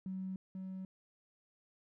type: tone with echo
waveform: triangle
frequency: 188.5 Hz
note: F#3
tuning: 32 cents sharp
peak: -34 dBFS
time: 0.06-0.36 s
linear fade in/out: 2 ms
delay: 490 ms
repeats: 1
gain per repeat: -4 dB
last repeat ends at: 0.85 s
effects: tanh soft clip ceiling -36 dBFS